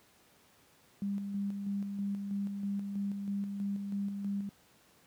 sine tone with tremolo, 200 Hz, G3, 35 cents sharp, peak -31 dBFS, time 1.02-4.49 s, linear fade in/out 0 ms, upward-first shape square, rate 3.1 Hz, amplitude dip 40%, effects pink hiss -64 dBFS RMS until 5.06 s + high-pass 100 Hz 12 dB/octave

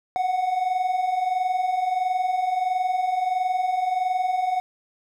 triangle tone pair together, 720.5 / 742 Hz, F#5 / F#5, -46 / +5 cents, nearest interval minor second, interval 51 cents, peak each -26 / -20 dBFS, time 0.16-4.6 s, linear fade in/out 0 ms, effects none

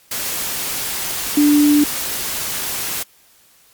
sine tone in noise, 293.7 Hz, D4, in tune, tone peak -9 dBFS, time 1.37-1.84 s, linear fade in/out 5 ms, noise white, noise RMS -23 dBFS, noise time 0.11-3.03 s, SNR +11 dB, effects white hiss -52 dBFS RMS until 3.73 s + MP3 96 kbps

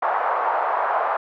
white band-pass noise, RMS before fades -22 dBFS, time 0.02-1.17 s, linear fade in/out 5 ms, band 650 to 1100 Hz, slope 24 dB/octave, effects none

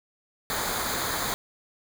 pink noise with comb filter, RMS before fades -29 dBFS, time 0.5-1.34 s, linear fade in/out 0 ms, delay 0.36 ms, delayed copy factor -0.7, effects none

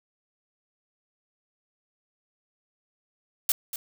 blue noise with echo, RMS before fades -22 dBFS, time 3.49-3.52 s, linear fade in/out 2 ms, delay 240 ms, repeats 1, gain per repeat -11 dB, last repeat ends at 3.76 s, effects none

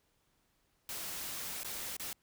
white noise with dropouts, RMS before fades -41 dBFS, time 0.89-2.13 s, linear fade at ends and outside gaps 1 ms, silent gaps 1.633-1.646 / 1.967-1.997 s, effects pink hiss -75 dBFS RMS until 2.22 s

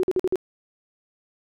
sine tone bursts, 370 Hz, F#4, in tune, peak -18 dBFS, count 5, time 0-0.357 s, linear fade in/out 0 ms, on 33 ms, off 48 ms, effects none

